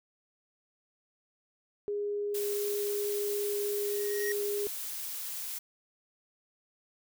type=tone; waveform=sine; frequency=410.6 Hz; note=G#4; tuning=20 cents flat; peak=-30 dBFS; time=1.88-4.67 s; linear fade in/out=0 ms
type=noise; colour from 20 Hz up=blue; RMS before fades=-38 dBFS; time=2.34-5.59 s; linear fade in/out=10 ms
type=tone with exponential growth; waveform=square; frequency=1880 Hz; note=A#6; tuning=14 cents sharp; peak=-32 dBFS; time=3.72-4.32 s; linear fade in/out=2 ms; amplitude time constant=130 ms
effects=none